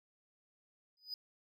triangle tone with exponential growth, 4978 Hz, D#8, in tune, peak -35 dBFS, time 0.97-1.14 s, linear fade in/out 2 ms, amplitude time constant 35 ms, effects none

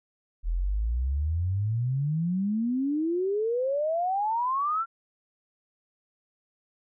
sine exponential sweep, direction up, 39.51 to 1379 Hz, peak -24 dBFS, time 0.43-4.86 s, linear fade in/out 50 ms, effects none

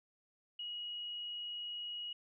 sine tone, 2900 Hz, F#7, 35 cents flat, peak -40 dBFS, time 0.59-2.13 s, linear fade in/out 5 ms, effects none

